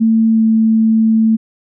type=tone with pitch glide; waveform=sine; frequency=223.8 to 222.1 Hz; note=A3 to A3; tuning=+30 to +16 cents; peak=-8 dBFS; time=0-1.37 s; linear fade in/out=20 ms; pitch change=-14 cents; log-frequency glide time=0.32-0.41 s; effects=none